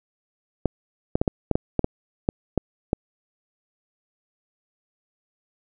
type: clicks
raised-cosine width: 2 ms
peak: -6 dBFS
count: 11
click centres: 0.657 / 1.155 / 1.215 / 1.278 / 1.513 / 1.555 / 1.793 / 1.844 / 2.289 / 2.577 / 2.931 s
effects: none